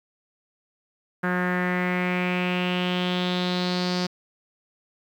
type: tone with low-pass filter sweep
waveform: sawtooth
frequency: 180 Hz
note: F#3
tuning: 47 cents flat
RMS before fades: -25 dBFS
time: 1.23-4.07 s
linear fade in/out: 10 ms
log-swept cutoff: 1600 to 4900 Hz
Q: 4.7
effects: 9-bit